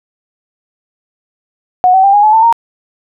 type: tone with pitch steps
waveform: sine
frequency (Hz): 732 / 761.3 / 791.8 / 823.5 / 856.5 / 890.8 / 926.5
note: F#5 / F#5 / G5 / G#5 / A5 / A5 / A#5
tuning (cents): -19 / +49 / +17 / -15 / -47 / +21 / -11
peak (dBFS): -4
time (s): 1.84-2.526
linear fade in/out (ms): 0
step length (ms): 98
effects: none